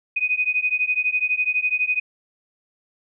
sine beating tone pair, 2489 / 2501 Hz, D#7 / D#7, 0 / +8 cents, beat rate 12 Hz, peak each -22 dBFS, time 0.16-2 s, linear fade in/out 10 ms, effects none

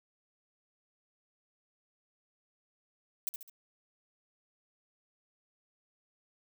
violet noise with echo, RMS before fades -33 dBFS, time 3.27-3.29 s, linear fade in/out 0 ms, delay 69 ms, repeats 3, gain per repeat -7 dB, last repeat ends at 3.497 s, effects none

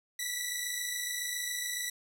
10% pulse tone pair together, 1948.3 / 1975.5 Hz, B6 / B6, -24 / 0 cents, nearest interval unison, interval 24 cents, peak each -27 dBFS, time 0.19-1.9 s, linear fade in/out 5 ms, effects none

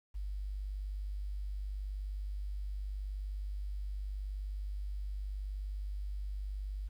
sine tone with quantisation, 49.58 Hz, G1, 20 cents sharp, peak -36 dBFS, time 0.14-6.89 s, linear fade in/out 20 ms, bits 11, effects none

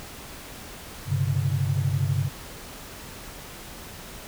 sine chord, G suspended fourth, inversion none, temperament equal with one note detuned, 98 / 130.81 / 143.15 Hz, G2 / C3 / D3, 0 / 0 / -44 cents, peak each -26 dBFS, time 1.06-2.3 s, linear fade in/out 50 ms, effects pink hiss -41 dBFS RMS until 4.27 s

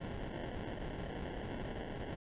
pink noise with sample-and-hold, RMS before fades -42 dBFS, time 0-2.16 s, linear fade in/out 20 ms, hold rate 1225 Hz, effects resampled to 8000 Hz

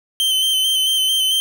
45% pulse tone with vibrato, 3094 Hz, G7, 23 cents flat, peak -15 dBFS, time 0.2-1.4 s, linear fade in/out 0 ms, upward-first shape square, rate 4.5 Hz, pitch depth 24 cents each way, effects none

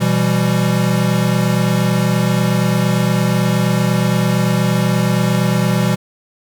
square chord, E minor, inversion second, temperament equal with one note detuned, 123.47 / 167.4 / 196 Hz, B2 / E3 / G3, 0 / +27 / 0 cents, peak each -18 dBFS, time 0-5.96 s, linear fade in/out 20 ms, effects none

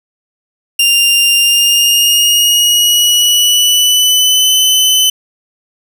sawtooth tone with pitch glide, 2794 to 3029 Hz, F7 to F#7, 0 to +40 cents, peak -4 dBFS, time 0.79-5.1 s, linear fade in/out 5 ms, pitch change +140 cents, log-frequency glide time 1.38-4.51 s, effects none

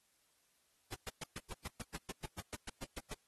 pink noise bursts, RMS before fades -43 dBFS, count 16, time 0.92-3.136 s, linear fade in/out 5 ms, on 26 ms, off 120 ms, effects white hiss -75 dBFS RMS until 3.27 s + AAC 32 kbps

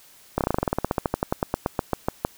slowing click train, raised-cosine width 1 ms, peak -7 dBFS, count 25, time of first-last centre 0.38-2.249 s, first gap 28 ms, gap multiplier 1.08, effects white hiss -52 dBFS RMS until 2.37 s

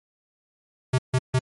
square tone bursts, 128.4 Hz, C3, 32 cents flat, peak -18 dBFS, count 3, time 0.93-1.392 s, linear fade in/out 10 ms, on 54 ms, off 150 ms, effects MP3 48 kbps

